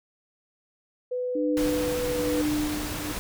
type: tone with pitch glide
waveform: sine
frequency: 498.7 to 491.6 Hz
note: B4 to B4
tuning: +17 to -8 cents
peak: -26 dBFS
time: 1.11-2.42 s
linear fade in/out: 10 ms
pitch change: -25 cents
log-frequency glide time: 1.4-2.17 s
type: tone with tremolo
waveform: sine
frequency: 300 Hz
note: D4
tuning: 37 cents sharp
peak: -23 dBFS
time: 1.35-3.12 s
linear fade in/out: 5 ms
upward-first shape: sine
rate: 1.1 Hz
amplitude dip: 80%
type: noise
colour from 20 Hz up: pink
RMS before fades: -33 dBFS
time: 1.57-3.19 s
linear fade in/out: 0 ms
effects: none